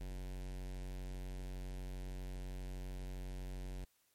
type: tone with notch filter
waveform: square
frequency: 46.25 Hz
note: F#1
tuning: in tune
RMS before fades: -44 dBFS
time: 0-3.85 s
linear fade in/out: 10 ms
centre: 1200 Hz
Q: 1.8
effects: white hiss -75 dBFS RMS until 4.14 s + MP3 64 kbps